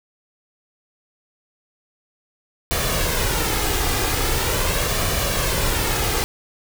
pink noise with flanger, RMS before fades -21 dBFS, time 2.71-6.24 s, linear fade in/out 0 ms, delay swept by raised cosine 1.7 to 2.48 ms, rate 0.42 Hz, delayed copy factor +0.5, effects none

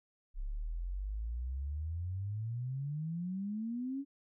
sine exponential sweep, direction up, 32.7 to 283.9 Hz, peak -35 dBFS, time 0.34-4.05 s, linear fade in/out 50 ms, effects none

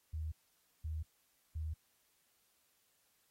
sine tone bursts, 78.5 Hz, D#2, 16 cents sharp, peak -37 dBFS, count 3, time 0.13-1.74 s, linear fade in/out 10 ms, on 190 ms, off 520 ms, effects white hiss -75 dBFS RMS until 3.3 s + AAC 48 kbps

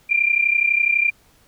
sine tone pair together, 2368 / 2400 Hz, D7 / D7, +14 / +37 cents, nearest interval unison, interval 23 cents, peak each -18 dBFS, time 0.09-1.11 s, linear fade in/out 20 ms, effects pink hiss -56 dBFS RMS until 1.47 s

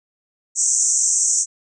white band-pass noise, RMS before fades -18 dBFS, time 0.55-1.46 s, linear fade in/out 50 ms, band 5900 to 8200 Hz, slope 96 dB/octave, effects none

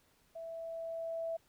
sine tone with level ramp, 659.3 Hz, E5, in tune, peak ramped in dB -42 to -34 dBFS, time 0.35-1.37 s, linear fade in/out 10 ms, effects pink hiss -70 dBFS RMS until 1.48 s

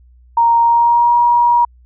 sine tone with pitch glide, 932.3 to 954.6 Hz, A#5 to A#5, 0 to +41 cents, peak -8 dBFS, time 0.37-1.65 s, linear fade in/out 5 ms, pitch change +41 cents, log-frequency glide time 0.61-1.17 s, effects added 61 Hz sine -43 dBFS peak until 1.85 s

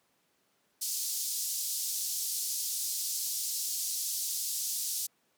pink band-pass noise, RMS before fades -34 dBFS, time 0.81-5.07 s, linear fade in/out 10 ms, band 4900 to 16000 Hz, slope 24 dB/octave, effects pink hiss -72 dBFS RMS until 5.37 s + high-pass 200 Hz 12 dB/octave

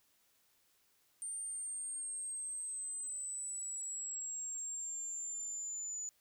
sine exponential sweep, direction down, 8890 to 6940 Hz, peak -39 dBFS, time 1.22-6.09 s, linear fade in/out 0 ms, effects white hiss -73 dBFS RMS until 6.2 s

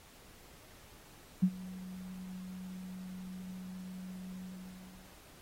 sine tone with ADSR envelope, 185 Hz, F#3, in tune, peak -21 dBFS, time 1.42-5.15 s, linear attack 15 ms, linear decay 61 ms, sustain -21 dB, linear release 760 ms, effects pink hiss -58 dBFS RMS until 5.41 s + AAC 48 kbps

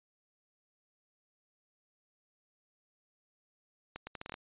accelerating click train, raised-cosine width 0.3 ms, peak -25 dBFS, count 8, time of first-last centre 3.96-4.341 s, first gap 110 ms, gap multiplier 0.75, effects resampled to 8000 Hz

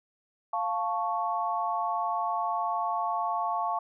sine chord, F augmented, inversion none, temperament equal, 698.5 / 880 / 1108.7 Hz, F5 / A5 / C#6, 0 / 0 / 0 cents, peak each -31 dBFS, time 0.53-3.79 s, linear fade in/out 5 ms, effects none

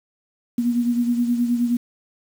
sine beating tone pair, 238.6 / 248.1 Hz, A#3 / B3, +41 / +8 cents, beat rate 9.5 Hz, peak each -18 / -26 dBFS, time 0.58-1.77 s, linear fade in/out 5 ms, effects 7-bit

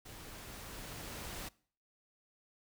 pink noise with level ramp, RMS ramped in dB -51 to -43 dBFS, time 0.05-1.49 s, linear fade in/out 10 ms, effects noise-tail reverb RT60 0.5 s tail -23 dB re dry

